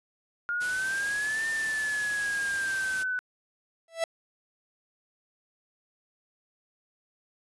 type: exponential two-way sweep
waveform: sine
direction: up then down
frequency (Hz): 1411 to 1803 to 1491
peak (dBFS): -27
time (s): 0.49-3.19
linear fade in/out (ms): 0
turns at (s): 1.47
type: noise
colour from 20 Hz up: white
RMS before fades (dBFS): -38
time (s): 0.6-3.04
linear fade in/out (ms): 20
type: tone with exponential growth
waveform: 45% pulse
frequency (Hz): 660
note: E5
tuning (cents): +2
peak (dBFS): -22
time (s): 3.88-4.04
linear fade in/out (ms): 2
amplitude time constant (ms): 33
effects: resampled to 24000 Hz